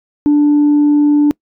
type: tone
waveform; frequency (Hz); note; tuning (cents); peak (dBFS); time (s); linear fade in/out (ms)
sine; 293.7; D4; 0; -5; 0.26-1.31; 0
effects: noise-tail reverb RT60 0.1 s tail -26 dB re dry + tanh soft clip ceiling -5 dBFS